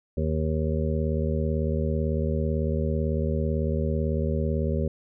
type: harmonic tone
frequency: 78 Hz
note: D#2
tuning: 5 cents sharp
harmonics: 1 / 2 / 3 / 5 / 6 / 7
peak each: -26 / -29 / -31 / -33 / -34 / -34 dBFS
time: 0.17-4.88 s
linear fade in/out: 5 ms
effects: none